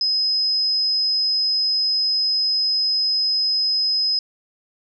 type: tone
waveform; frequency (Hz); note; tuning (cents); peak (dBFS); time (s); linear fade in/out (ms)
sine; 5070; D#8; +32; -17; 0.01-4.19; 2
effects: none